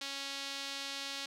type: tone with band-pass filter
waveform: sawtooth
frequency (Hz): 276.3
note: C#4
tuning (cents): -6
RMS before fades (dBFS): -41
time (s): 0.01-1.26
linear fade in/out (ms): 5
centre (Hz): 4100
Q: 1.6
effects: none